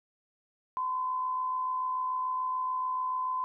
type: tone with amplitude modulation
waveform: sine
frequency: 1021 Hz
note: C6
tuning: 43 cents flat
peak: -27 dBFS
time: 0.77-3.44 s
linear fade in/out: 0 ms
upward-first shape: sine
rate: 66.9 Hz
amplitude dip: 35%
effects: none